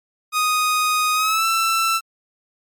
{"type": "tone with pitch glide", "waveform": "sawtooth", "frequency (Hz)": [1244.5, 1333.8], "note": ["D#6", "E6"], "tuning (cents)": [0, 20], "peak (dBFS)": -13, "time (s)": [0.32, 2.01], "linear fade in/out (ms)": 50, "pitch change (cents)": 120, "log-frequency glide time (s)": [1.14, 1.46], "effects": ["MP3 96 kbps"]}